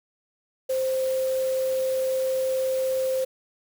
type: tone in noise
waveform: sine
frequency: 523.3 Hz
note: C5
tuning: in tune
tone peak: -22 dBFS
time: 0.69-3.25 s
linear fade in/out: 10 ms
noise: white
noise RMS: -40 dBFS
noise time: 0.69-3.25 s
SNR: +15 dB
effects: none